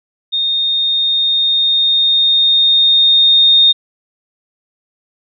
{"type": "tone with level ramp", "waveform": "sine", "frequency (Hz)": 3680, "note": "A#7", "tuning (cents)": -23, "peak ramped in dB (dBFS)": [-13, -5], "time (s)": [0.32, 3.73], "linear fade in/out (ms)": 20, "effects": []}